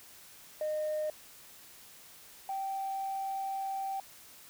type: tone pair in turn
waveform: sine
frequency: 613 / 777.9 Hz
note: D#5 / G5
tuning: -26 / -14 cents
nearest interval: major third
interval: 412 cents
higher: second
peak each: -29 / -32 dBFS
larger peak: first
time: 0.61-1.1 / 2.49-4 s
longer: second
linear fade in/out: 2 ms
effects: tanh soft clip ceiling -28 dBFS + white hiss -54 dBFS RMS until 4.49 s